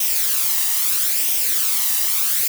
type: noise with flanger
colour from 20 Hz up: blue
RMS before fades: -19 dBFS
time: 0-2.48 s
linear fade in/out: 5 ms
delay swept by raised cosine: 0.34 to 1.05 ms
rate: 0.77 Hz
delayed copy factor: +0.55
effects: none